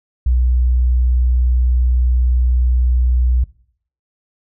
sine tone, 61.74 Hz, B1, in tune, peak -11 dBFS, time 0.26-3.44 s, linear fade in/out 5 ms, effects noise-tail reverb RT60 0.6 s tail -20 dB re dry

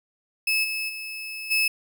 35% pulse tone with level steps, 2600 Hz, E7, 24 cents flat, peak -19 / -25 / -31 / -18 dBFS, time 0.47-1.68 s, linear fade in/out 5 ms, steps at 0.63 / 0.88 / 1.5 s, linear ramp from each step 20 ms, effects none

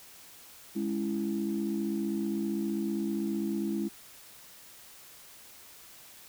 sine chord, C# minor, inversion second, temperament just, 207.9 / 277.2 / 332.6 Hz, G#3 / C#4 / E4, +2 / 0 / +16 cents, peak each -31 / -36 / -32 dBFS, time 0.75-3.89 s, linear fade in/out 20 ms, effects tanh soft clip ceiling -21 dBFS + white hiss -52 dBFS RMS until 6.28 s

